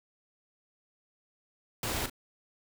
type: noise with echo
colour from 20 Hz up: pink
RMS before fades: -33 dBFS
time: 1.83-2.06 s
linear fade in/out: 2 ms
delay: 38 ms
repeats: 1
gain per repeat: -10 dB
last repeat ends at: 2.098 s
effects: none